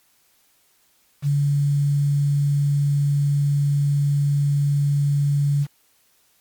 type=tone with quantisation; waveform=sine; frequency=143.1 Hz; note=D3; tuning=45 cents flat; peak=-16 dBFS; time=1.22-5.67 s; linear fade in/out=50 ms; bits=7; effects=white hiss -61 dBFS RMS until 6.4 s + MP3 96 kbps